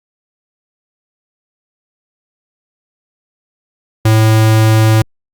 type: tone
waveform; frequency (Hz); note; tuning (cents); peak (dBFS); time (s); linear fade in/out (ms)
square; 110; A2; 0; -7; 4.05-5.02; 5
effects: Opus 48 kbps